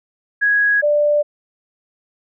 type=tone pair in turn; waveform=sine; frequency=1661.2 / 590.4 Hz; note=G#6 / D5; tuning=0 / +9 cents; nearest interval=octave + tritone; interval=1791 cents; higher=first; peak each=-12 dBFS; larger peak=neither; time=0.41-0.82 / 0.82-1.23 s; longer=neither; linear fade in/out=20 ms; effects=none